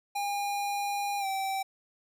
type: tone with pitch glide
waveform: square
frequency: 810 to 774.8 Hz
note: G#5 to G5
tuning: -43 to -20 cents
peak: -30 dBFS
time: 0.15-1.63 s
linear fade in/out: 10 ms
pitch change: -77 cents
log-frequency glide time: 1.19-1.26 s
effects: none